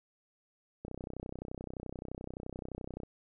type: click train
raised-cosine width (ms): 2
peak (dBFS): -27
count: 70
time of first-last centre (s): 0.85-3.034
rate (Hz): 31.6
effects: none